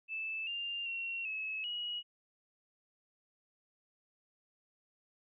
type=tone with pitch steps; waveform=sine; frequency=2631 / 2796 / 2734 / 2584 / 2905 Hz; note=E7 / F7 / F7 / E7 / F#7; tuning=-4 / +1 / -37 / -35 / -32 cents; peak=-36 dBFS; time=0.08-2.03 s; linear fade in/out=50 ms; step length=390 ms; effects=none